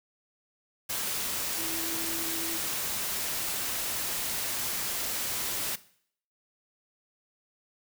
sine tone in noise, 328.6 Hz, E4, 5 cents flat, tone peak -39 dBFS, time 1.58-2.58 s, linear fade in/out 10 ms, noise white, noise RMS -32 dBFS, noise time 0.89-5.76 s, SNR -10 dB, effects noise-tail reverb RT60 0.6 s tail -18 dB re dry

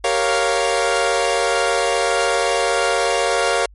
sawtooth chord, G half-diminished seventh, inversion none, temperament equal, 392 / 466.2 / 554.4 / 698.5 Hz, G4 / Bb4 / Db5 / F5, 0 / 0 / 0 / 0 cents, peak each -21 / -17 / -17 / -17 dBFS, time 0.04-3.66 s, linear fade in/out 5 ms, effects added 50 Hz sine -42 dBFS peak until 3.74 s + MP3 48 kbps

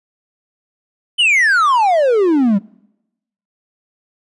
triangle exponential sweep, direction down, 3088 to 188.6 Hz, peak -8 dBFS, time 1.18-2.59 s, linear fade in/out 20 ms, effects noise-tail reverb RT60 0.9 s tail -25 dB re dry + resampled to 24000 Hz

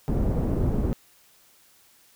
pink low-pass noise, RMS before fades -24 dBFS, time 0.08-0.93 s, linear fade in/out 0 ms, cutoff 380 Hz, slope 12 dB/octave, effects white hiss -58 dBFS RMS until 2.15 s

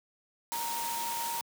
sine tone in noise, 932.3 Hz, A#5, in tune, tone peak -34 dBFS, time 0.52-1.41 s, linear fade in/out 0 ms, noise white, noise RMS -37 dBFS, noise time 0.52-1.41 s, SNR 0 dB, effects high-pass 150 Hz 12 dB/octave

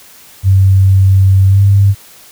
sine tone with pitch glide, 96 to 99.27 Hz, G2 to G2, -36 to +22 cents, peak -4 dBFS, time 0.43-1.95 s, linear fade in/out 50 ms, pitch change +58 cents, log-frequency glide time 1.47-1.61 s, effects white hiss -39 dBFS RMS until 2.31 s

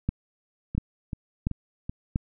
two click trains, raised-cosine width 5 ms, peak -12 / -19 dBFS, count 4 / 4, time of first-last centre 0.09-2.159 / 0.75-1.895 s, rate 1.45 / 2.62 Hz, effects none

